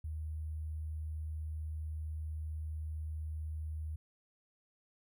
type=tone with sample-and-hold; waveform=sine; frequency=77.78 Hz; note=D#2; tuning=in tune; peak=-37 dBFS; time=0.04-3.96 s; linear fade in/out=5 ms; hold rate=11025 Hz; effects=none